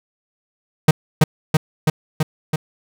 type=tone with echo; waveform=45% pulse; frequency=155.56 Hz; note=D#3; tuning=in tune; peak=-6 dBFS; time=0.88-0.91 s; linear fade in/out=5 ms; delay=330 ms; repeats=5; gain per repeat=-2 dB; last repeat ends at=2.56 s; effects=none